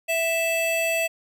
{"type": "tone pair together", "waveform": "square", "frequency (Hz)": [659.2, 2637], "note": ["E5", "E7"], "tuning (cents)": [0, 0], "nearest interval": "2 octaves", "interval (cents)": 2400, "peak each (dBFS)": -25, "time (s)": [0.08, 1.08], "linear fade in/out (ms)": 20, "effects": []}